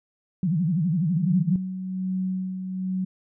sine tone with vibrato, 169.3 Hz, E3, 46 cents sharp, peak -20 dBFS, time 0.43-1.56 s, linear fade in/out 2 ms, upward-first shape sine, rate 12 Hz, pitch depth 210 cents each way
sine tone with tremolo, 186.5 Hz, F#3, 14 cents sharp, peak -23 dBFS, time 1.16-3.05 s, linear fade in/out 10 ms, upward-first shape sine, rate 1.2 Hz, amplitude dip 50%
effects none

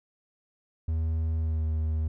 triangle tone with pitch glide, 80.3 to 78.6 Hz, E2 to D#2, -45 to +18 cents, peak -23 dBFS, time 0.88-2.08 s, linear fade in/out 5 ms, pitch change -37 cents, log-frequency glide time 1.39-1.65 s, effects none

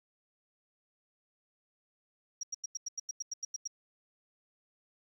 sine tone bursts, 5670 Hz, F8, 25 cents sharp, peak -34 dBFS, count 12, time 2.41-3.676 s, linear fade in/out 5 ms, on 23 ms, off 90 ms, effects 11-bit

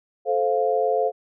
sine chord, F major, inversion first, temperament just, 436.5 / 523.8 / 698.5 Hz, A4 / C5 / F5, -14 / +2 / 0 cents, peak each -23 dBFS, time 0.25-1.12 s, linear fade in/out 50 ms, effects none

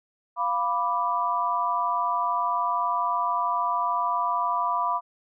sine chord, B diminished, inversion second, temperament equal, 698.5 / 987.8 / 1174.7 Hz, F5 / B5 / D6, 0 / 0 / 0 cents, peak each -30 / -25 / -27 dBFS, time 0.36-5.01 s, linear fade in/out 50 ms, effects none

